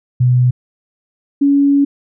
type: tone pair in turn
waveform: sine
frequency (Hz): 124.9 / 281.6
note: B2 / C#4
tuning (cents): +20 / +27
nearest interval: octave + major second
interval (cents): 1407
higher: second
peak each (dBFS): -8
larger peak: neither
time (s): 0.2-0.51 / 1.41-1.85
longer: second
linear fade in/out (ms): 10
effects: none